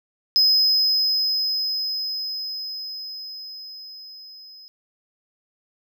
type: tone with level ramp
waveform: triangle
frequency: 5070 Hz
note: D#8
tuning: 32 cents sharp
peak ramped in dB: -12 to -41 dBFS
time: 0.36-4.68 s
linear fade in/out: 0 ms
effects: none